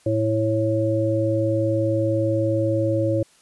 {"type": "harmonic tone", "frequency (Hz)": 110, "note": "A2", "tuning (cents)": 0, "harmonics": [1, 3, 5], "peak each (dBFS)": [-23, -23, -22], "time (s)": [0.06, 3.23], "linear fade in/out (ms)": 5, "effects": ["white hiss -56 dBFS RMS until 3.41 s", "resampled to 24000 Hz"]}